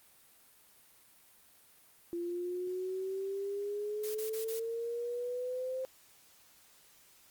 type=exponential sweep; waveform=sine; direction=up; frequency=342.3 to 523.3 Hz; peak=-34 dBFS; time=2.13-5.85 s; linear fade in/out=0 ms
type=noise bursts; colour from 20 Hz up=blue; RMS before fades=-43 dBFS; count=4; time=4.03-4.597 s; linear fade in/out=10 ms; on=120 ms; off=29 ms
effects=white hiss -62 dBFS RMS until 7.3 s + Opus 32 kbps